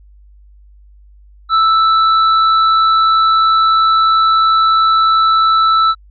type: tone with tanh clipping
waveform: sine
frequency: 1318.5 Hz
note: E6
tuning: in tune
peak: -10 dBFS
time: 1.49-5.95 s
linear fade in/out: 50 ms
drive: 12 dB
effects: added 50 Hz sine -40 dBFS peak until 6.1 s + resampled to 11025 Hz